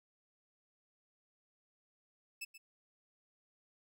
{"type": "tone with echo", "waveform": "sawtooth", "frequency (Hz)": 2622, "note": "E7", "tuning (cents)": -10, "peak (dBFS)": -37, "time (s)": [2.41, 2.45], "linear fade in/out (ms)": 10, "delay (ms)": 130, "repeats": 1, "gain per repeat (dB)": -12, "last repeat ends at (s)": 2.58, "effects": []}